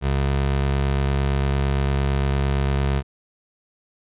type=tone; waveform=25% pulse; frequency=68.8 Hz; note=C#2; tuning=12 cents flat; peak=-15 dBFS; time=0.01-3.03 s; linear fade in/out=50 ms; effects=resampled to 8000 Hz